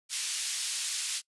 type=band-pass noise; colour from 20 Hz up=white; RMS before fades=-33 dBFS; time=0.09-1.22 s; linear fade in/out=50 ms; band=2700 to 9400 Hz; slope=12 dB/octave; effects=noise-tail reverb RT60 0.1 s tail -24 dB re dry + resampled to 24000 Hz